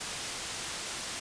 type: low-pass noise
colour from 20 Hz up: white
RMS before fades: -38 dBFS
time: 0-1.2 s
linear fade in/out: 10 ms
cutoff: 8100 Hz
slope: 12 dB/octave
effects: resampled to 22050 Hz